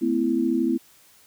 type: tone cluster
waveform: sine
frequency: 221.4 / 254.5 / 331.7 Hz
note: A3 / C4 / E4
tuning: +11 / -48 / +11 cents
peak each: -27 / -23 / -23 dBFS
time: 0.01-0.78 s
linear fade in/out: 20 ms
effects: white hiss -55 dBFS RMS until 1.26 s